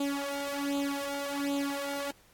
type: tone with flanger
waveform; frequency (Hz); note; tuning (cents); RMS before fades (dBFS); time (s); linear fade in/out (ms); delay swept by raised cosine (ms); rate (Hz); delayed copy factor
sawtooth; 281.7; C#4; +28; -33; 0-2.11; 5; 0.27 to 2.17; 1.3; +0.8
effects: pink hiss -62 dBFS RMS until 2.33 s + AAC 64 kbps